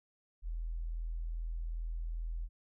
sine tone, 41.25 Hz, E1, 2 cents sharp, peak -35 dBFS, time 0.42-2.49 s, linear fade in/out 50 ms, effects none

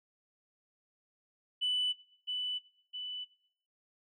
sine tone with echo, 2986 Hz, F#7, 15 cents sharp, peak -28 dBFS, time 1.61-1.93 s, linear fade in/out 20 ms, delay 660 ms, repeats 2, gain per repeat -5 dB, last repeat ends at 3.25 s, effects noise-tail reverb RT60 0.6 s tail -18 dB re dry + tanh soft clip ceiling -25 dBFS

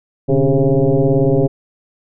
sine tone with frequency modulation, 128 Hz, C3, 38 cents flat, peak -10 dBFS, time 0.28-1.48 s, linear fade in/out 20 ms, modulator 137 Hz, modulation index 3.2, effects none

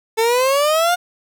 30% pulse exponential sweep, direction up, 440 to 722 Hz, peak -11 dBFS, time 0.17-0.96 s, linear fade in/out 20 ms, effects none

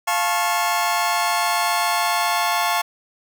sawtooth chord, F augmented, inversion none, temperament just, 698.5 / 873.1 / 1091.3 Hz, F5 / A5 / C#6, 0 / -14 / -27 cents, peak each -19 dBFS, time 0.07-2.82 s, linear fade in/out 10 ms, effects none

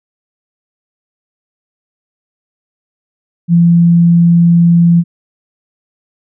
sine tone, 170.5 Hz, F3, 41 cents flat, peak -4 dBFS, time 3.48-5.04 s, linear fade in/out 50 ms, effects none

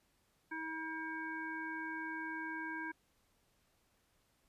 harmonic tone, 320 Hz, D#4, 49 cents sharp, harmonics 1 / 3 / 5 / 7, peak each -45 / -46 / -42 / -51 dBFS, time 0.51-2.92 s, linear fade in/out 10 ms, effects pink hiss -75 dBFS RMS until 4.48 s + resampled to 32000 Hz

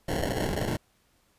violet noise with sample-and-hold, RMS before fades -29 dBFS, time 0.08-0.77 s, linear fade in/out 5 ms, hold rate 1225 Hz, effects pink hiss -67 dBFS RMS until 1.38 s + resampled to 32000 Hz

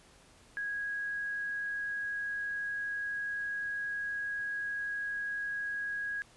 sine tone, 1652 Hz, G#6, 10 cents flat, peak -33 dBFS, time 0.57-6.22 s, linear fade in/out 0 ms, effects pink hiss -60 dBFS RMS until 6.36 s + resampled to 24000 Hz

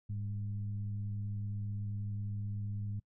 sine tone with frequency modulation, 103.83 Hz, G#2, in tune, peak -35 dBFS, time 0.09-3 s, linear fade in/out 10 ms, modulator 95.9 Hz, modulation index 0.49, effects noise-tail reverb RT60 0.1 s tail -25 dB re dry

